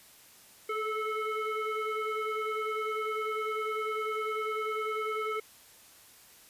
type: tone with frequency modulation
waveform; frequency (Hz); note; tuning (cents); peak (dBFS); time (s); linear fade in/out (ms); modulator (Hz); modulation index
sine; 440; A4; 0; -30; 0.69-5.4; 5; 870; 1.8
effects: white hiss -56 dBFS RMS until 6.49 s + resampled to 32000 Hz